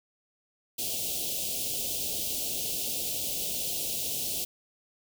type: band-stop noise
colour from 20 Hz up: white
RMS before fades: -32 dBFS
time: 0.78-4.45 s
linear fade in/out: 10 ms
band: 720 to 2700 Hz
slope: 48 dB/octave
effects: none